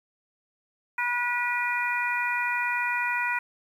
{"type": "harmonic tone", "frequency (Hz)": 485.6, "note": "B4", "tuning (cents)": -29, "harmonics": [2, 3, 4, 5], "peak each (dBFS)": [-30, -30, -30, -30], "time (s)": [0.98, 3.39], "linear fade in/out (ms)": 5, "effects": ["9-bit"]}